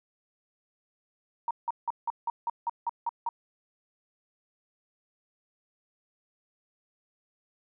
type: tone bursts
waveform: sine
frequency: 937 Hz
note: A#5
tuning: 9 cents sharp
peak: -26 dBFS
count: 10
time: 1.48-3.29 s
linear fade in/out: 2 ms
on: 28 ms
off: 170 ms
effects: none